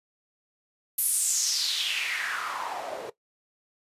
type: noise with band-pass filter sweep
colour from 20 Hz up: white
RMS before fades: -29 dBFS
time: 0.98-3.1 s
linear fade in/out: 5 ms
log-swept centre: 12000 to 470 Hz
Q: 4.1
effects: noise-tail reverb RT60 0.1 s tail -17 dB re dry + resampled to 32000 Hz